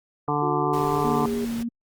harmonic tone, 146.83 Hz, D3, in tune, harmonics 1 / 2 / 3 / 5 / 6 / 7 / 8, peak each -29 / -29 / -29 / -29 / -29 / -29 / -29 dBFS, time 0.28-1.26 s, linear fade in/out 2 ms
sine tone with pitch glide, 360.4 to 406.9 Hz, F#4 to G#4, -45 to -35 cents, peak -27 dBFS, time 0.42-1.45 s, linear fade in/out 5 ms, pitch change +210 cents, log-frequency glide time 0.55-1.01 s
pink noise, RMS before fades -39 dBFS, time 0.73-1.63 s, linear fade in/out 5 ms
sine tone with vibrato, 233.1 Hz, A#3, in tune, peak -25 dBFS, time 1.04-1.69 s, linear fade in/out 10 ms, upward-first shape square, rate 3.4 Hz, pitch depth 10 cents each way
effects Opus 32 kbps

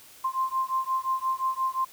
sine beating tone pair, 1046.5 / 1052.2 Hz, C6 / C6, 0 / +9 cents, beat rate 5.7 Hz, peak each -28 dBFS, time 0.24-1.85 s, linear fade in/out 10 ms, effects white hiss -51 dBFS RMS until 1.92 s

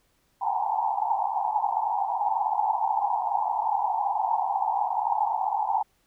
white band-pass noise, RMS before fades -26 dBFS, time 0.41-5.83 s, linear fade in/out 10 ms, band 760 to 930 Hz, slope 96 dB/octave, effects pink hiss -68 dBFS RMS until 6.06 s

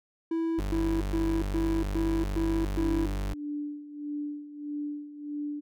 triangle tone bursts, 328.5 Hz, E4, 6 cents flat, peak -24 dBFS, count 7, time 0.31-3.06 s, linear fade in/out 5 ms, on 290 ms, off 120 ms
40% pulse tone, 49.04 Hz, G1, 1 cent sharp, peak -28 dBFS, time 0.58-3.34 s, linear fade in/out 10 ms
sine tone with tremolo, 293.7 Hz, D4, in tune, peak -30 dBFS, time 2.78-5.61 s, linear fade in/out 20 ms, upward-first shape sine, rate 1.6 Hz, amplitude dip 75%
effects none

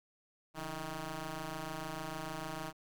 10% pulse ring-modulated tone, 155.56 Hz, D#3, in tune, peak -28 dBFS, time 0.54-2.73 s, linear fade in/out 50 ms, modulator 480 Hz, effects none

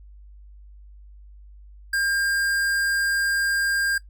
sine tone with hard clipping, 1604 Hz, G6, 39 cents sharp, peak -22 dBFS, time 1.93-3.98 s, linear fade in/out 5 ms, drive 18 dB, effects noise-tail reverb RT60 0.1 s tail -19 dB re dry + added 50 Hz sine -43 dBFS peak until 4.09 s

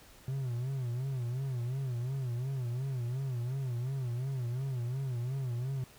triangle tone with vibrato, 127.3 Hz, C3, 47 cents flat, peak -30 dBFS, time 0.28-5.84 s, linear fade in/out 2 ms, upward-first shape sine, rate 2.8 Hz, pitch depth 130 cents each way, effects pink hiss -57 dBFS RMS until 5.98 s

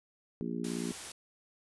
harmonic tone, 58.3 Hz, A#1, 1 cent sharp, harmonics 3 / 4 / 5 / 6 / 7, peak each -39 / -37 / -41 / -42 / -43 dBFS, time 0.41-0.92 s, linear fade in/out 0 ms
white noise, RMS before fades -43 dBFS, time 0.64-1.12 s, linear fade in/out 5 ms
effects resampled to 24000 Hz

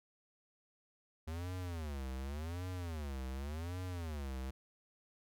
square tone with vibrato, 77.3 Hz, D#2, 11 cents flat, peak -40 dBFS, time 1.27-4.51 s, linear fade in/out 10 ms, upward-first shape sine, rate 0.88 Hz, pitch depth 300 cents each way, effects none

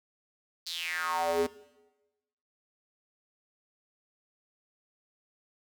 square tone with high-pass filter sweep, 84.2 Hz, E2, 37 cents sharp, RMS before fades -31 dBFS, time 0.66-1.47 s, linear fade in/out 10 ms, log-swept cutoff 4600 to 330 Hz, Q 5.6, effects noise-tail reverb RT60 1.0 s tail -17 dB re dry

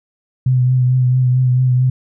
sine tone with vibrato, 127 Hz, B2, 49 cents sharp, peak -10 dBFS, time 0.46-1.9 s, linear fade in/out 5 ms, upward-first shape triangle, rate 4.5 Hz, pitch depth 33 cents each way, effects none

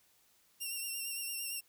5% pulse tone with vibrato, 2753 Hz, F7, 25 cents flat, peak -29 dBFS, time 0.6-1.61 s, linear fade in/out 20 ms, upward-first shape sine, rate 8.8 Hz, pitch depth 33 cents each way, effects white hiss -69 dBFS RMS until 1.68 s

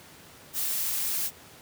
blue noise, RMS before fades -29 dBFS, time 0.53-1.31 s, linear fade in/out 50 ms, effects pink hiss -50 dBFS RMS until 1.61 s + high-pass 100 Hz 12 dB/octave

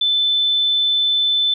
sine tone, 3520 Hz, A7, in tune, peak -14 dBFS, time 0.01-1.54 s, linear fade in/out 5 ms, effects none

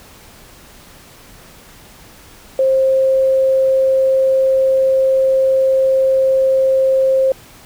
sine tone, 530 Hz, C5, 22 cents sharp, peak -10 dBFS, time 2.59-7.32 s, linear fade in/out 2 ms, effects pink hiss -42 dBFS RMS until 7.65 s

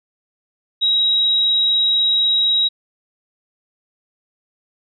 sine tone, 3831 Hz, A#7, 47 cents sharp, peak -13 dBFS, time 0.81-2.69 s, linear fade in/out 20 ms, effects none

